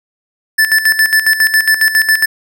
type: tone with tremolo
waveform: square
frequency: 1755 Hz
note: A6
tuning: 5 cents flat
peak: -7 dBFS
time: 0.58-2.26 s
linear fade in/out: 10 ms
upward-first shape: square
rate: 7.3 Hz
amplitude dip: 70%
effects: none